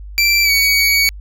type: tone with pitch glide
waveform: 25% pulse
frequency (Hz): 2344 to 2251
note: D7 to C#7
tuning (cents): -4 to +26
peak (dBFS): -7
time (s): 0.18-1.09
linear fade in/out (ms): 0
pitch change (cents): -70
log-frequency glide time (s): 0.43-0.51
effects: added 50 Hz sine -29 dBFS peak until 1.2 s